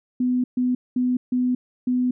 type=tone bursts at uneven times; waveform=sine; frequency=250 Hz; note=B3; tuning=21 cents sharp; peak=-18 dBFS; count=5; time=0.2-0.44 / 0.57-0.75 / 0.96-1.17 / 1.32-1.55 / 1.87-2.11 s; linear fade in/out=5 ms; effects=none